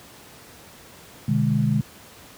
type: chord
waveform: sine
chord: G# diminished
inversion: first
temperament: just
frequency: 124.59 / 149.51 / 207.7 Hz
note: B2 / D3 / G#3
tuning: +16 / +31 / 0 cents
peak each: -22 dBFS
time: 1.28-1.81 s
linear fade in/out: 5 ms
effects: pink hiss -46 dBFS RMS until 2.37 s + high-pass 80 Hz 12 dB/octave